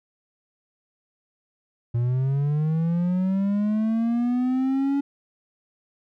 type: linear sweep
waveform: triangle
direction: up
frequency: 116.54 to 282.5 Hz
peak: -18 dBFS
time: 1.94-5.01 s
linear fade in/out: 10 ms
effects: none